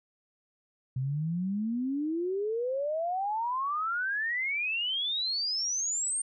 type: exponential sweep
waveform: sine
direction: up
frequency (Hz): 125.8 to 8870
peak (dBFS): -28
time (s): 0.96-6.22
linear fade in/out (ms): 5
effects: none